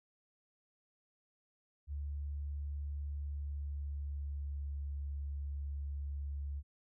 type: tone with pitch glide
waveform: sine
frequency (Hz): 72 to 70.93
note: D2 to C#2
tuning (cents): -34 to +40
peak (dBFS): -37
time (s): 1.87-6.63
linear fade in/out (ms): 50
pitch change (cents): -26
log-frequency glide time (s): 3.23-4.79
effects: none